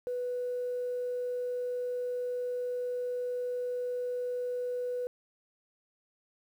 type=tone; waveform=sine; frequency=493.9 Hz; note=B4; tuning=in tune; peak=-30 dBFS; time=0.07-5.07 s; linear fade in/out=0 ms; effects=tanh soft clip ceiling -27 dBFS + 10-bit